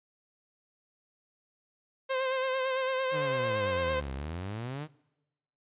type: tone with vibrato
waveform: sawtooth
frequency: 523.3 Hz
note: C5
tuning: in tune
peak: -24 dBFS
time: 2.09-4.01 s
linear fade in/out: 20 ms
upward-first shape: sine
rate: 8.9 Hz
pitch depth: 34 cents each way
type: exponential two-way sweep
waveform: sawtooth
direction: down then up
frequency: 159.5 to 65.41 to 159.5 Hz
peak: -31 dBFS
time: 3.11-4.88 s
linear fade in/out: 50 ms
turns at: 4.13 s
effects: noise-tail reverb RT60 1.0 s tail -23 dB re dry + resampled to 8000 Hz